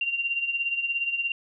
sine tone with tremolo, 2769 Hz, F7, 15 cents flat, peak -22 dBFS, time 0.01-1.32 s, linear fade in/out 2 ms, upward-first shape sine, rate 17 Hz, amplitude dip 65%, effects none

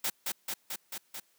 white noise with echo, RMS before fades -31 dBFS, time 0.04-0.1 s, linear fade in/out 5 ms, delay 220 ms, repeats 5, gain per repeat -2 dB, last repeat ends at 1.2 s, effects white hiss -69 dBFS RMS until 1.38 s + high-pass 150 Hz 12 dB/octave

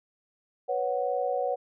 sine chord, B suspended second, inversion none, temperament just, 493.9 / 555.6 / 740.8 Hz, B4 / C#5 / F#5, 0 / +4 / +2 cents, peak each -30 dBFS, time 0.68-1.56 s, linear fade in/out 20 ms, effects none

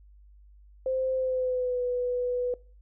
sine tone with pitch glide, 521 to 494 Hz, C5 to B4, -7 to 0 cents, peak -25 dBFS, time 0.86-2.54 s, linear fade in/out 2 ms, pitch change -93 cents, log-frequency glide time 1.15-1.82 s, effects noise-tail reverb RT60 0.4 s tail -23 dB re dry + added 50 Hz sine -51 dBFS peak until 2.81 s

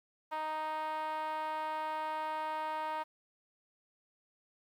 5% pulse tone with band-pass filter, 311.1 Hz, D#4, in tune, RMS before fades -37 dBFS, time 0.31-3.04 s, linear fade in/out 20 ms, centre 860 Hz, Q 4.2, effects 11-bit

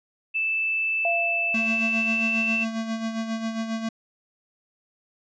sine tone with pitch glide, 2637 to 2672 Hz, E7 to E7, 0 to +23 cents, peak -22 dBFS, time 0.34-2.65 s, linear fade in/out 20 ms, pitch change +23 cents, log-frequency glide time 1.52-2.53 s
sine tone with exponential decay, 682 Hz, F5, 41 cents flat, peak -22 dBFS, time 1.05-2.57 s, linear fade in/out 2 ms, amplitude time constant 330 ms
square tone with tremolo, 224.4 Hz, A3, 34 cents sharp, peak -25 dBFS, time 1.54-3.89 s, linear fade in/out 5 ms, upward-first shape sine, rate 7.4 Hz, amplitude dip 55%
effects resampled to 16000 Hz

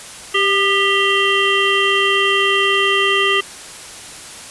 harmonic tone with a mistuned harmonic, 393.1 Hz, G4, 5 cents sharp, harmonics 1 / 3 / 5 / 7 / 8, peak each -19 / -19 / -19 / -19 / -19 dBFS, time 0.34-3.41 s, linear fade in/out 10 ms, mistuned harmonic 3, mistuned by +43 cents, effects white hiss -34 dBFS RMS until 4.5 s + resampled to 24000 Hz

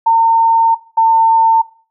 sine tone pair in turn, 910 / 902.1 Hz, A#5 / A5, -42 / +43 cents, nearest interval unison, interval 15 cents, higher first, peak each -6 dBFS, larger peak neither, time 0.06-0.75 / 0.97-1.62 s, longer first, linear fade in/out 10 ms, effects noise-tail reverb RT60 0.4 s tail -19 dB re dry

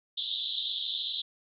pink band-pass noise, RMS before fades -34 dBFS, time 0.17-1.22 s, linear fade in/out 10 ms, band 3300 to 3900 Hz, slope 96 dB/octave, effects none

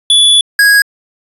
square tone pair in turn, 3438 / 1651.8 Hz, A7 / G#6, -41 / -10 cents, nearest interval octave + minor second, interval 1269 cents, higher first, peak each -5 dBFS, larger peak neither, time 0.1-0.41 / 0.59-0.82 s, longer first, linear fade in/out 2 ms, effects resampled to 32000 Hz

